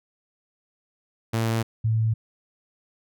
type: tone pair in turn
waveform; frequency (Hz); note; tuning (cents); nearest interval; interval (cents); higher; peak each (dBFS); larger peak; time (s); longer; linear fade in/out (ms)
sawtooth / sine; 113.3 / 111.23; A#2 / A2; -49 / +19; unison; 32; first; -18 / -19; first; 1.33-1.63 / 1.84-2.14; neither; 10
effects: none